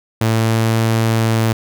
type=tone; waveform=sawtooth; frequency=112.6 Hz; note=A2; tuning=40 cents sharp; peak=-9 dBFS; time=0.21-1.53 s; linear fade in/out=5 ms; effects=none